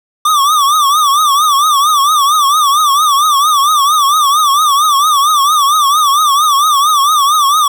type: tone with vibrato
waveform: square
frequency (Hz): 1174.7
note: D6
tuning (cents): 0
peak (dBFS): -8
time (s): 0.25-7.68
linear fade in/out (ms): 5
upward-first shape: triangle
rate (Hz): 4.4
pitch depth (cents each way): 150
effects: none